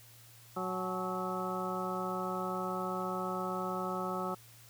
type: harmonic tone with a mistuned harmonic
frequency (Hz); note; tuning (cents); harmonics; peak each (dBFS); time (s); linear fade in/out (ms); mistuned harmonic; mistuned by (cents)
185; F#3; 0; 1 / 2 / 3 / 4 / 5 / 6 / 7; -40 / -40 / -42 / -42 / -43 / -43 / -39; 0.56-4.35; 10; 5; -110
effects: added 116 Hz sine -58 dBFS peak until 4.69 s + white hiss -58 dBFS RMS until 4.69 s